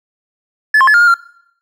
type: tone with pitch steps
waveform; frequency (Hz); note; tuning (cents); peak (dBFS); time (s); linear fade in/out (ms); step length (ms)
triangle; 1727 / 1061 / 1717 / 1411 / 1423 / 1382; A6 / C6 / A6 / F6 / F6 / F6; -33 / +24 / -43 / +17 / +32 / -19; -3; 0.74-1.142; 5; 67
effects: noise-tail reverb RT60 0.7 s tail -24 dB re dry + tanh soft clip ceiling 0 dBFS